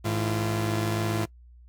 sawtooth tone cluster, 106.9 / 161.4 / 342.2 Hz, A2 / E3 / F4, -49 / -36 / -35 cents, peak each -23 / -32 / -26 dBFS, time 0.04-1.26 s, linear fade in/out 20 ms, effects noise-tail reverb RT60 0.1 s tail -22 dB re dry + added 60 Hz sine -48 dBFS peak until 1.68 s

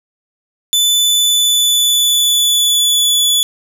sawtooth tone with pitch glide, 3500 to 3438 Hz, A7 to A7, -10 to -41 cents, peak -7 dBFS, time 0.73-3.43 s, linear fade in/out 0 ms, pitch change -31 cents, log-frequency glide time 0.92-3.3 s, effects none

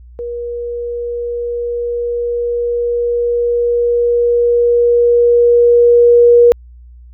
sine tone with level ramp, 477.3 Hz, A#4, 41 cents sharp, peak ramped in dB -20 to -3 dBFS, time 0.19-6.52 s, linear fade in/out 0 ms, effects added 60 Hz sine -35 dBFS peak until 7.13 s

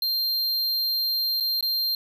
square tone with dropouts, 4180 Hz, C8, 2 cents flat, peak -23 dBFS, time 0.02-1.95 s, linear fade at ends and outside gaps 2 ms, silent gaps 1.401-1.406 / 1.609-1.626 s, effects none

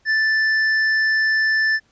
sine tone with tanh clipping, 1760 Hz, A6, in tune, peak -17 dBFS, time 0.05-1.8 s, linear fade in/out 50 ms, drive 9 dB, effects pink hiss -61 dBFS RMS until 1.91 s + resampled to 16000 Hz

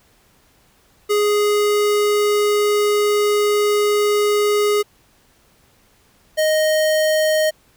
square tone pair in turn, 415.3 / 622.2 Hz, G#4 / D#5, 0 / 0 cents, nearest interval perfect fifth, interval 700 cents, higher second, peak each -15 / -15 dBFS, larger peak neither, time 1.09-4.83 / 6.37-7.51 s, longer first, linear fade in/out 20 ms, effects pink hiss -56 dBFS RMS until 7.76 s

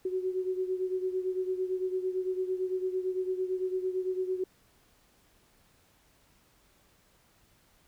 sine beating tone pair, 370 / 378.9 Hz, F#4 / F#4, 0 / +41 cents, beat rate 8.9 Hz, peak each -30 / -35 dBFS, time 0.05-4.44 s, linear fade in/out 5 ms, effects pink hiss -65 dBFS RMS until 7.87 s

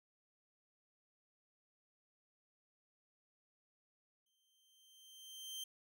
sawtooth tone with exponential growth, 3136 Hz, G7, in tune, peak -39 dBFS, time 4.26-5.64 s, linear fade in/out 5 ms, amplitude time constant 300 ms, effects none

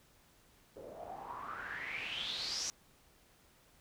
white noise with low-pass filter sweep, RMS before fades -42 dBFS, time 0.76-2.7 s, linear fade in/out 0 ms, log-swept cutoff 470 to 6200 Hz, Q 7.8, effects pink hiss -66 dBFS RMS until 3.8 s

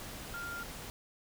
sine tone in noise, 1396.9 Hz, F6, in tune, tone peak -39 dBFS, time 0.34-0.63 s, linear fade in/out 0 ms, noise pink, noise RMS -45 dBFS, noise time 0-0.9 s, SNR +3 dB, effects none

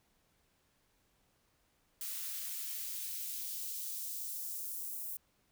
blue noise with high-pass filter sweep, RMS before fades -41 dBFS, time 2.01-5.17 s, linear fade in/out 2 ms, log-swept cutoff 1200 to 10000 Hz, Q 0.79, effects pink hiss -74 dBFS RMS until 5.51 s

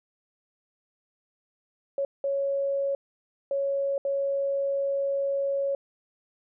sine tone bursts at uneven times, 554.4 Hz, C#5, in tune, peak -24 dBFS, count 4, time 1.98-2.05 / 2.24-2.95 / 3.51-3.98 / 4.05-5.75 s, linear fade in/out 2 ms, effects none

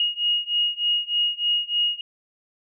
sine beating tone pair, 2872 / 2875.3 Hz, F7 / F7, +48 / +50 cents, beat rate 3.3 Hz, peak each -23 / -24 dBFS, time 0-2.01 s, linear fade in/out 2 ms, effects none

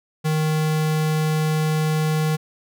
square tone, 155.56 Hz, D#3, in tune, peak -19 dBFS, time 0.24-2.37 s, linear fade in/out 20 ms, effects none

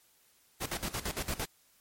pink noise with tremolo, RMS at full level -34 dBFS, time 0.6-1.46 s, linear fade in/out 20 ms, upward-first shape square, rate 8.8 Hz, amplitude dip 80%, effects white hiss -66 dBFS RMS until 1.8 s + MP3 64 kbps

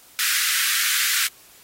pink high-pass noise, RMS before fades -22 dBFS, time 0.19-1.27 s, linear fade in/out 0 ms, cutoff 1400 Hz, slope 48 dB/octave, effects white hiss -50 dBFS RMS until 1.63 s + AAC 48 kbps

